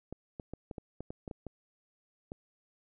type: clicks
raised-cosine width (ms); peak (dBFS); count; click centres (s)
2; -27; 11; 0.126 / 0.398 / 0.536 / 0.712 / 0.782 / 1.006 / 1.105 / 1.278 / 1.312 / 1.467 / 2.319
effects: none